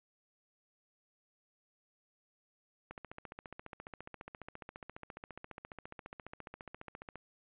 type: click train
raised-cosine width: 0.5 ms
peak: -30 dBFS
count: 63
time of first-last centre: 2.91-7.157 s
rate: 14.6 Hz
effects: resampled to 8000 Hz